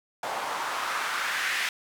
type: noise with band-pass filter sweep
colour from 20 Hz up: white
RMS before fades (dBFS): -30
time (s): 0.23-1.69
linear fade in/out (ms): 2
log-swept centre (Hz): 770 to 2000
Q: 2.1
effects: none